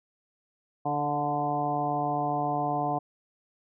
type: harmonic tone with a mistuned harmonic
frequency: 146.83 Hz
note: D3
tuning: in tune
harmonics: 1 / 2 / 3 / 4 / 5 / 6 / 7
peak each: -35 / -34 / -38 / -37 / -28 / -35 / -36 dBFS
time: 0.85-2.99 s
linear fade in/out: 10 ms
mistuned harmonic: 5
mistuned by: -18 cents
effects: none